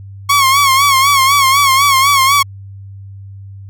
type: tone with vibrato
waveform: sawtooth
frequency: 1100 Hz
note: C#6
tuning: 14 cents flat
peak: -4 dBFS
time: 0.29-2.43 s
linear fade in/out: 10 ms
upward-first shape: sine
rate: 4 Hz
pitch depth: 76 cents each way
effects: added 98 Hz sine -29 dBFS peak until 3.69 s